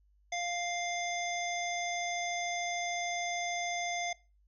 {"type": "harmonic tone with a mistuned harmonic", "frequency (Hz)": 698.5, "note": "F5", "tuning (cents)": 0, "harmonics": [1, 3, 5, 7, 9], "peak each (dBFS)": [-35, -37, -43, -49, -42], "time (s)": [0.32, 4.13], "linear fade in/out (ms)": 5, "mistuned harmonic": 7, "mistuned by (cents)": 56, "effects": ["noise-tail reverb RT60 0.3 s tail -21 dB re dry", "added 50 Hz sine -64 dBFS peak until 4.47 s"]}